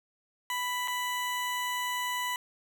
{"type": "tone with dropouts", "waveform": "20% pulse", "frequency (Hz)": 990, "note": "B5", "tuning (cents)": 4, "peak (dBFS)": -25, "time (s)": [0.5, 2.36], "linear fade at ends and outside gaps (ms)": 1, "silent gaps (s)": [0.876, 0.881], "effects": []}